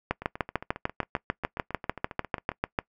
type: two click trains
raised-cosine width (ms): 0.5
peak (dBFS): -10 / -22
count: 19 / 18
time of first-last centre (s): 0.11-2.789 / 0.22-2.517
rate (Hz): 6.72 / 7.4
effects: noise-tail reverb RT60 0.1 s tail -22 dB re dry